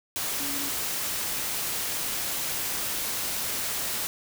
sine tone in noise, 280.2 Hz, C#4, 19 cents sharp, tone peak -37 dBFS, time 0.4-0.69 s, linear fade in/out 0 ms, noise white, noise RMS -30 dBFS, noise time 0.16-4.07 s, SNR -10 dB, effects none

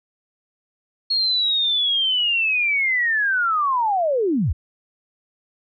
sine linear sweep, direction down, 4304 to 51.91 Hz, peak -17 dBFS, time 1.1-4.53 s, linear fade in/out 10 ms, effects none

